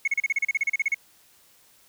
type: tone bursts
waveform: sine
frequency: 2191 Hz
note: C#7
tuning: 21 cents flat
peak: -17 dBFS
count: 15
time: 0.05-0.945 s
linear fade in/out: 5 ms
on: 27 ms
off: 35 ms
effects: tanh soft clip ceiling -19 dBFS + white hiss -58 dBFS RMS until 1.88 s